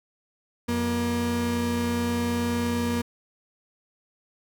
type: tone pair together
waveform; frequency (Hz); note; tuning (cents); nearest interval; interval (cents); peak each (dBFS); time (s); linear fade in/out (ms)
35% pulse; 89.36 / 238; F2 / A#3; +40 / +36; octave + perfect fourth; 1696; -29 / -23; 0.68-3.02; 10
effects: none